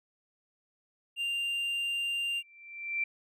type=tone; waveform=triangle; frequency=2790 Hz; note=F7; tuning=2 cents flat; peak=-28 dBFS; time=1.16-2.43 s; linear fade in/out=50 ms
type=tone with exponential growth; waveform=sine; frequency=2349 Hz; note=D7; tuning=in tune; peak=-26 dBFS; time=2.3-3.04 s; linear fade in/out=5 ms; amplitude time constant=160 ms
effects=none